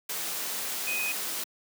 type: tone in noise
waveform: sine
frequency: 2502 Hz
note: D#7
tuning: 9 cents sharp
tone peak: -29 dBFS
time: 0.87-1.12 s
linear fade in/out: 5 ms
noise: white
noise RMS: -33 dBFS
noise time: 0.09-1.44 s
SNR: +1 dB
effects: high-pass 200 Hz 12 dB/octave